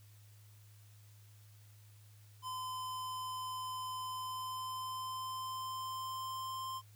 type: tone with pitch glide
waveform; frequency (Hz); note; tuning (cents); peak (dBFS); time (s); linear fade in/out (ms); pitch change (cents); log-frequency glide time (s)
square; 1023 to 1047.5; C6 to C6; -39 to +2; -40; 2.42-6.82; 50; +41; 4.04-6.69
effects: added 104 Hz sine -57 dBFS peak until 6.95 s + white hiss -67 dBFS RMS until 6.95 s